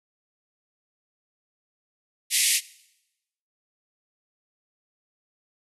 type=band-pass noise; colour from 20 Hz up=white; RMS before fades=-22 dBFS; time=2.3-2.61 s; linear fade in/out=50 ms; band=1900 to 12000 Hz; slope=96 dB/octave; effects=noise-tail reverb RT60 0.9 s tail -21 dB re dry